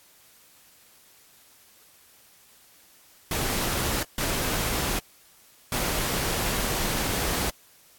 pink noise bursts at uneven times, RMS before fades -27 dBFS, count 3, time 3.31-4.03 / 4.18-4.99 / 5.72-7.5 s, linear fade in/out 2 ms, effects white hiss -56 dBFS RMS until 7.98 s + AAC 64 kbps

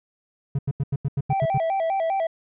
triangle tone bursts, 138.59 Hz, C#3, in tune, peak -18 dBFS, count 9, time 0.55-1.58 s, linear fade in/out 5 ms, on 38 ms, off 86 ms
triangle tone with vibrato, 714 Hz, F5, 38 cents sharp, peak -19 dBFS, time 1.3-2.27 s, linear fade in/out 5 ms, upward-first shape square, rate 5 Hz, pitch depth 150 cents each way
effects resampled to 8000 Hz

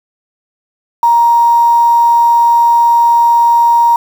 sine tone with quantisation, 939 Hz, A#5, 12 cents sharp, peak -5 dBFS, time 1.03-3.96 s, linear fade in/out 2 ms, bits 5, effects none

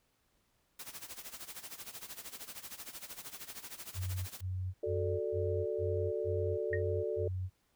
white noise with tremolo, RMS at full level -44 dBFS, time 0.79-4.41 s, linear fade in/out 5 ms, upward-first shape sine, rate 13 Hz, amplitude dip 80%
sine tone bursts, 92.5 Hz, F#2, in tune, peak -34 dBFS, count 8, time 3.94-7.5 s, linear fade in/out 50 ms, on 340 ms, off 120 ms
sine chord, D major, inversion first, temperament equal, 370 / 440 / 587.3 Hz, F#4 / A4 / D5, 0 / 0 / 0 cents, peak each -38 / -35 / -39 dBFS, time 4.83-7.28 s, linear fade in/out 5 ms
sine tone with exponential decay, 1864.7 Hz, A#6, in tune, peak -30 dBFS, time 6.73-6.82 s, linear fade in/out 2 ms, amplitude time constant 19 ms
effects pink hiss -75 dBFS RMS until 7.75 s

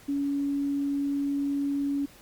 sine tone, 281.8 Hz, C#4, 29 cents sharp, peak -25 dBFS, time 0.08-2.06 s, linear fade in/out 10 ms, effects pink hiss -53 dBFS RMS until 2.21 s + Opus 48 kbps

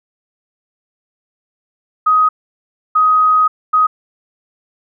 sine tone bursts at uneven times, 1256 Hz, D#6, 16 cents sharp, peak -8 dBFS, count 3, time 2.06-2.29 / 2.95-3.48 / 3.73-3.87 s, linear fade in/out 10 ms, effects none

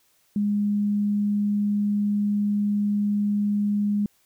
sine tone, 205.7 Hz, G#3, 16 cents flat, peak -20 dBFS, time 0.36-4.06 s, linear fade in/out 2 ms, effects white hiss -64 dBFS RMS until 4.25 s

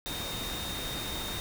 sine tone in noise, 3692 Hz, A#7, 17 cents flat, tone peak -38 dBFS, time 0.06-1.4 s, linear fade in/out 0 ms, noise pink, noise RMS -37 dBFS, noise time 0.06-1.4 s, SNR -4 dB, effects none

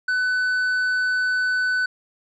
sine tone with tanh clipping, 1500 Hz, F#6, 23 cents sharp, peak -20 dBFS, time 0.08-1.86 s, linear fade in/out 5 ms, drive 5 dB, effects none

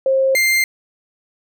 sine / 40% pulse tone pair in turn, 533 / 2098 Hz, C5 / C7, +32 / +4 cents, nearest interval 2 octaves, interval 2372 cents, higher second, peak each -12 dBFS, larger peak neither, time 0.06-0.35 / 0.35-0.64 s, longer neither, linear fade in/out 2 ms, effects none

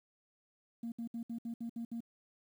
sine tone bursts, 232.2 Hz, A#3, 7 cents flat, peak -36 dBFS, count 8, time 0.83-2.005 s, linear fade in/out 5 ms, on 90 ms, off 65 ms, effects tanh soft clip ceiling -34 dBFS + 11-bit

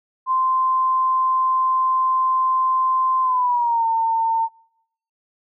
sine tone with pitch glide, 1040 to 905.4 Hz, C6 to A5, -11 to +49 cents, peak -16 dBFS, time 0.26-4.49 s, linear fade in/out 50 ms, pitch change -240 cents, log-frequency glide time 3.22-3.87 s, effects noise-tail reverb RT60 0.8 s tail -26 dB re dry

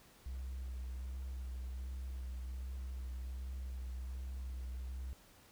triangle tone with vibrato, 63.8 Hz, C2, 43 cents flat, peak -37 dBFS, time 0.26-5.13 s, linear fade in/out 0 ms, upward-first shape sine, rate 1.3 Hz, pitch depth 27 cents each way, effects tanh soft clip ceiling -36 dBFS + pink hiss -63 dBFS RMS until 5.51 s

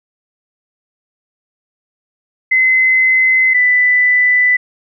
sine tone pair in turn, 2046 / 1990.1 Hz, C7 / B6, -39 / +13 cents, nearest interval unison, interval 48 cents, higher first, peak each -8 dBFS, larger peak neither, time 2.51-3.54 / 3.54-4.57 s, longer neither, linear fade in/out 10 ms, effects none

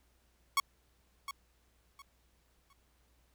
sawtooth tone with echo, 1108.7 Hz, C#6, in tune, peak -22 dBFS, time 0.57-0.6 s, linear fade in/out 2 ms, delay 710 ms, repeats 3, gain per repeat -12 dB, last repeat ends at 2.73 s, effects added 60 Hz sine -70 dBFS peak until 3.34 s + pink hiss -73 dBFS RMS until 3.34 s

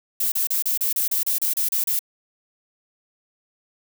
violet noise bursts, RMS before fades -22 dBFS, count 12, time 0.2-1.992 s, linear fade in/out 5 ms, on 120 ms, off 32 ms, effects none

